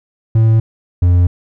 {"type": "tone pair in turn", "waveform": "triangle", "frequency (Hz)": [111.8, 88.3], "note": ["A2", "F2"], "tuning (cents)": [28, 20], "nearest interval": "major third", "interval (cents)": 408, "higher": "first", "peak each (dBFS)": -5, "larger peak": "neither", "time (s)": [[0.35, 0.6], [1.02, 1.27]], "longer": "neither", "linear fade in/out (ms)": 5, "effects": []}